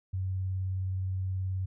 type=tone with vibrato; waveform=sine; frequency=94 Hz; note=F#2; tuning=28 cents sharp; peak=-29 dBFS; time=0.13-1.66 s; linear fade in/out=10 ms; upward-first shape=triangle; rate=19 Hz; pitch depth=18 cents each way; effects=none